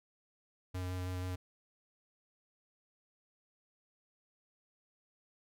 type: tone with vibrato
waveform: square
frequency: 91.3 Hz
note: F#2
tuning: 23 cents flat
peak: -37 dBFS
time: 0.74-1.36 s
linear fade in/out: 10 ms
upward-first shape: square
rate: 6.2 Hz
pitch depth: 9 cents each way
effects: none